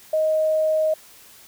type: tone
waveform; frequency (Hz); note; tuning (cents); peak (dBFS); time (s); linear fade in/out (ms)
sine; 626; D#5; +10; -17; 0.13-0.94; 5
effects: white hiss -48 dBFS RMS until 1.47 s